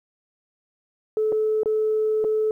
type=tone with dropouts; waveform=sine; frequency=433.1 Hz; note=A4; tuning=27 cents flat; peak=-18 dBFS; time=1.17-2.51 s; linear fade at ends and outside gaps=1 ms; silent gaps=1.321-1.325 / 1.633-1.658 / 2.242-2.247 s; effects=tanh soft clip ceiling -14 dBFS + 10-bit